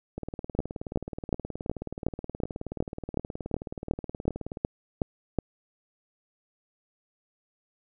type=two click trains; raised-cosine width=2 ms; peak=-21 / -11 dBFS; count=84 / 14; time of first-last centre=0.18-4.572 / 0.59-5.387 s; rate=18.9 / 2.71 Hz; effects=none